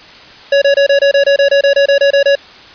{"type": "tone bursts", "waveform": "square", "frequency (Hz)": 560, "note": "C#5", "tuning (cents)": 18, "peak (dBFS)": -7, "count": 15, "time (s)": [0.52, 2.354], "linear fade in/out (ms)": 5, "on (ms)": 98, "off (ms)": 26, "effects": ["white hiss -36 dBFS RMS until 2.74 s", "resampled to 11025 Hz"]}